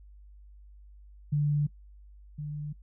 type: tone pair in turn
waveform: sine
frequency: 146.83 / 148.54 Hz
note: D3 / D3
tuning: 0 / +20 cents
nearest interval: unison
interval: 20 cents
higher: second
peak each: -23 / -33 dBFS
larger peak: first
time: 1.32-1.67 / 2.38-2.73 s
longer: neither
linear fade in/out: 10 ms
effects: noise-tail reverb RT60 0.1 s tail -22 dB re dry + added 50 Hz sine -49 dBFS peak until 2.82 s